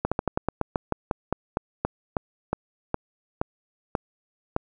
slowing click train, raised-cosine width 1 ms, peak -9 dBFS, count 19, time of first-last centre 0.05-4.564 s, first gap 66 ms, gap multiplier 1.14, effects none

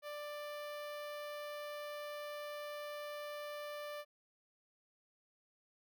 sawtooth tone with notch filter, 590 Hz, D5, 8 cents sharp, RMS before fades -45 dBFS, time 0.02-4.05 s, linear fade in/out 50 ms, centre 7300 Hz, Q 1.1, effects none

